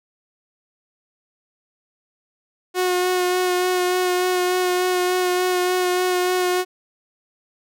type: tone with vibrato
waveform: sawtooth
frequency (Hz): 363.1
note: F#4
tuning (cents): -33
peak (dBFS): -14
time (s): 2.74-6.65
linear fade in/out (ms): 50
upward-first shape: sine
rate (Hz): 3.4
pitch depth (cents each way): 16
effects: none